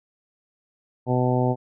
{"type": "harmonic tone", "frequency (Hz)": 125.6, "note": "B2", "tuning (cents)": 30, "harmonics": [1, 2, 3, 4, 5, 6, 7], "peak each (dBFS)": [-22, -25, -27, -28, -29, -30, -30], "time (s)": [1.06, 1.56], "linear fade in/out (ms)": 50, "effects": []}